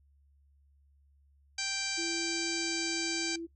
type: harmonic tone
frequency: 784 Hz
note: G5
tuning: in tune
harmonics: 1 / 2 / 3 / 4 / 5 / 6 / 7 / 8 / 9 / 10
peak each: -47 / -42 / -39 / -44 / -44 / -37 / -47 / -40 / -45 / -45 dBFS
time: 1.58-3.36 s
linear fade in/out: 5 ms
type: tone with pitch glide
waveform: sine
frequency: 335.8 to 333.5 Hz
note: E4 to E4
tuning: +32 to +20 cents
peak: -36 dBFS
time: 1.97-3.47 s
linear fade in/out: 20 ms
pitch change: -12 cents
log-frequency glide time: 2.57-2.74 s
effects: noise-tail reverb RT60 0.1 s tail -17 dB re dry + added 70 Hz sine -62 dBFS peak until 3.55 s